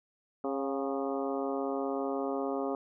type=harmonic tone with a mistuned harmonic; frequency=136.5 Hz; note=C#3; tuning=26 cents flat; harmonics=2 / 3 / 4 / 5 / 6 / 7 / 8 / 9; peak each=-35 / -35 / -37 / -39 / -43 / -47 / -45 / -44 dBFS; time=0.44-2.75 s; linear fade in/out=2 ms; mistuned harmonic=5; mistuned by=+53 cents; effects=none